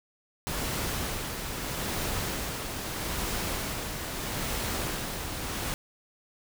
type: noise with tremolo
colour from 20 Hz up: pink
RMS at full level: -31 dBFS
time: 0.47-5.74 s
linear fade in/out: 0 ms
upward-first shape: sine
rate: 0.78 Hz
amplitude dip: 40%
effects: none